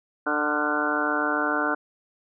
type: harmonic tone with a mistuned harmonic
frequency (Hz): 148.9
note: D3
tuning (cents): +24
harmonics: 2 / 3 / 4 / 5 / 6 / 7 / 8 / 9 / 10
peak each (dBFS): -29 / -33 / -32 / -32 / -34 / -33 / -33 / -28 / -28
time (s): 0.26-1.75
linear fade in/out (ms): 10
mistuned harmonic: 9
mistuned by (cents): +53
effects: none